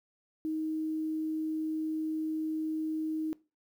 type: tone with quantisation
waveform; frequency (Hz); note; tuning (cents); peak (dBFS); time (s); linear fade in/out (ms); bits
sine; 314.3; D#4; +18; -30; 0.45-3.33; 0; 10
effects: noise-tail reverb RT60 0.3 s tail -21 dB re dry